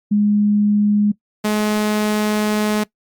sine / sawtooth tone pair in turn, 207.3 / 211.8 Hz, G#3 / G#3, -3 / +34 cents, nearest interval unison, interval 37 cents, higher second, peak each -12 dBFS, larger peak neither, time 0.11-1.12 / 1.44-2.84 s, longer second, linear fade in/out 10 ms, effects noise-tail reverb RT60 0.1 s tail -21 dB re dry + Opus 32 kbps

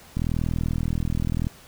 click train, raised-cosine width 5 ms, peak -13 dBFS, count 54, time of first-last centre 0.17-1.469 s, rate 40.8 Hz, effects pink hiss -49 dBFS RMS until 1.67 s

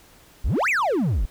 triangle exponential two-way sweep, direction up then down, 37.38 to 2700 to 37.38 Hz, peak -17 dBFS, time 0.44-1.26 s, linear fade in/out 10 ms, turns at 0.69 s, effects pink hiss -52 dBFS RMS until 1.3 s

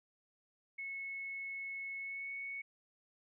sine tone with pitch glide, 2194 to 2218 Hz, C#7 to C#7, -18 to 0 cents, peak -40 dBFS, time 0.78-2.62 s, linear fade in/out 10 ms, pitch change +18 cents, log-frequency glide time 1.98-2.32 s, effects none

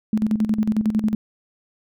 sine tone with tremolo, 215.6 Hz, A3, 35 cents flat, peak -15 dBFS, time 0.13-1.15 s, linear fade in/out 2 ms, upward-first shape square, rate 11 Hz, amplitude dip 70%, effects none

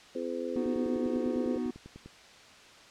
harmonic tone, 85.2 Hz, F2, 42 cents flat, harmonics 3 / 4 / 5 / 6, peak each -38 / -38 / -38 / -36 dBFS, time 0.15-1.58 s, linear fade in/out 5 ms
triangle chord, B major, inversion none, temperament equal, 246.9 / 311.1 / 370 Hz, B3 / D#4 / F#4, 0 / 0 / 0 cents, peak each -30 / -35 / -35 dBFS, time 0.56-1.71 s, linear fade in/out 5 ms
click train, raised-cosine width 3 ms, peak -33 dBFS, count 16, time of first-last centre 0.56-2.06 s, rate 10 Hz
effects white hiss -53 dBFS RMS until 2.9 s + low-pass 5000 Hz 12 dB/octave

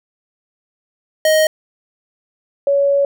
square / sine tone pair in turn, 625 / 561.4 Hz, D#5 / C#5, +8 / +22 cents, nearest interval major second, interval 186 cents, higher first, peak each -11 dBFS, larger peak neither, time 1.25-1.47 / 2.67-3.05 s, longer second, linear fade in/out 2 ms, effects none

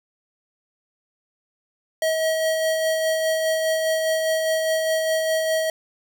square tone with tremolo, 639 Hz, D#5, 46 cents sharp, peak -19 dBFS, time 2.02-5.7 s, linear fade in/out 2 ms, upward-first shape sine, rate 4.9 Hz, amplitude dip 30%, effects none

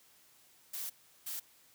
blue noise bursts at uneven times, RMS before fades -40 dBFS, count 2, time 0.73-0.9 / 1.26-1.4 s, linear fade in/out 10 ms, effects white hiss -64 dBFS RMS until 1.74 s + high-pass 60 Hz 12 dB/octave

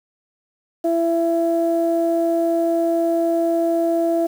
sine tone pair together, 334.5 / 669 Hz, E4 / E5, +25 / +25 cents, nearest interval octave, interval 1200 cents, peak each -18 dBFS, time 0.84-4.27 s, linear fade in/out 10 ms, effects tanh soft clip ceiling -9 dBFS + 7-bit

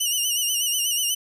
15% pulse tone with vibrato, 2910 Hz, F#7, 29 cents flat, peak -14 dBFS, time 0-1.15 s, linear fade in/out 10 ms, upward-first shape sine, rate 8.2 Hz, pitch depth 74 cents each way, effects none

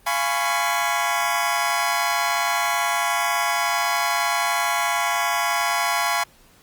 25% pulse chord, C# dominant seventh, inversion first, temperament just, 693 / 831.5 / 997.9 / 1108.7 Hz, E#5 / G#5 / B5 / C#6, -14 / +2 / +18 / 0 cents, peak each -22 dBFS, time 0.06-6.24 s, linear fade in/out 10 ms, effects pink hiss -54 dBFS RMS until 6.62 s + Opus 32 kbps

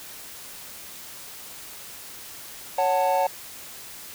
triangle chord, F# minor, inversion second, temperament just, 555 / 740 / 888 Hz, C#5 / F#5 / A5, +2 / 0 / +16 cents, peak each -22 dBFS, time 2.78-3.27 s, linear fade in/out 5 ms, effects white hiss -41 dBFS RMS until 4.14 s

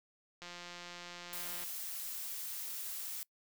click train, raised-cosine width 0.2 ms, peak -30 dBFS, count 214, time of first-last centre 0.42-1.637 s, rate 175 Hz
blue noise, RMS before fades -42 dBFS, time 1.33-3.23 s, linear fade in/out 0 ms
effects noise-tail reverb RT60 0.1 s tail -24 dB re dry

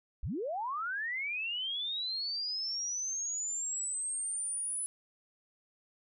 sine linear sweep, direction up, 34.64 to 10090 Hz, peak -33 dBFS, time 0.23-4.86 s, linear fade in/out 0 ms, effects none

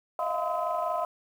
sine tone cluster, 628 / 680 / 705 / 1022 / 1276 Hz, D#5 / F5 / F5 / C6 / D#6, +16 / -46 / +16 / -41 / +43 cents, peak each -32 / -34 / -32 / -31 / -35 dBFS, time 0.19-1.05 s, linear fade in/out 2 ms, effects tanh soft clip ceiling -18 dBFS + 9-bit

